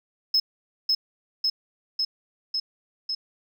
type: tone with echo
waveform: sine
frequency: 5180 Hz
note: E8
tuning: 31 cents flat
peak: -15 dBFS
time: 0.34-0.4 s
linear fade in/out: 5 ms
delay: 550 ms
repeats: 5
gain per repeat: -2 dB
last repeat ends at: 3.15 s
effects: tanh soft clip ceiling -16 dBFS